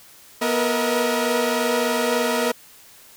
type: tone cluster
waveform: sawtooth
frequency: 242.9 / 459.9 / 483.2 / 637 Hz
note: B3 / A#4 / B4 / D#5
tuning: -29 / -23 / -38 / +41 cents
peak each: -21 dBFS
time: 0.41-2.52 s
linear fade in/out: 10 ms
effects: white hiss -48 dBFS RMS until 3.16 s